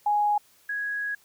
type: tone pair in turn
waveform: sine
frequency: 830.6 / 1661.2 Hz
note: G#5 / G#6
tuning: 0 / 0 cents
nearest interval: octave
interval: 1200 cents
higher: second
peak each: -20 / -27 dBFS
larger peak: first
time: 0.06-0.38 / 0.69-1.15 s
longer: second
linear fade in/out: 5 ms
effects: white hiss -60 dBFS RMS until 1.24 s